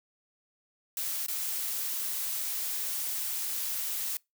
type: noise with dropouts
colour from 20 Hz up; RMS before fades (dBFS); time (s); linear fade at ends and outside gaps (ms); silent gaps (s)
blue; -33; 0.97-4.17; 2; 1.264-1.282
effects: noise-tail reverb RT60 0.2 s tail -25 dB re dry